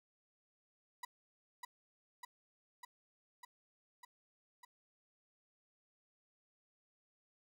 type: tone with echo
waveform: 35% pulse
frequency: 980 Hz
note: B5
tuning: 14 cents flat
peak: -40 dBFS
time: 1.03-1.05 s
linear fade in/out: 5 ms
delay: 600 ms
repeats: 6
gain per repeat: -2 dB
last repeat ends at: 4.65 s
effects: none